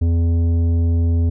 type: tone with tanh clipping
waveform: sine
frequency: 84.1 Hz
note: E2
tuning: 35 cents sharp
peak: -15 dBFS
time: 0.01-1.3 s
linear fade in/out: 10 ms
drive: 10 dB
effects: none